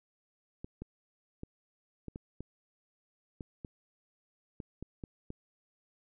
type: clicks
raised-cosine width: 3 ms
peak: -28 dBFS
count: 12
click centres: 0.645 / 0.82 / 1.434 / 2.083 / 2.159 / 2.406 / 3.408 / 3.648 / 4.602 / 4.826 / 5.038 / 5.304 s
effects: none